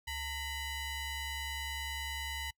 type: ring-modulated tone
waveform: 20% pulse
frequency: 970 Hz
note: B5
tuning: 31 cents flat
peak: -29 dBFS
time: 0.07-2.51 s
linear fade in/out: 10 ms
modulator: 1040 Hz
effects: noise-tail reverb RT60 0.1 s tail -25 dB re dry